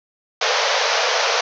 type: band-pass noise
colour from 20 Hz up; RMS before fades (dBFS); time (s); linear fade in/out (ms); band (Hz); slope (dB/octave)
pink; -19; 0.41-1.41; 5; 450 to 6300; 96
effects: none